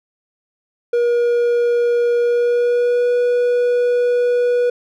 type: tone with pitch glide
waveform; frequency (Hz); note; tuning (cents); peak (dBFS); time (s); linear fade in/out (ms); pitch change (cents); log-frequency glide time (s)
triangle; 477.5 to 487.3; A#4 to B4; +42 to -23; -11; 0.93-4.7; 5; +35; 2.2-3.11
effects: none